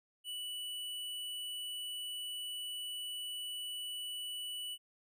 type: tone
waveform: square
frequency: 2960 Hz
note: F#7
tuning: in tune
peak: -40 dBFS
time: 0.24-4.78 s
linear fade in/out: 50 ms
effects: none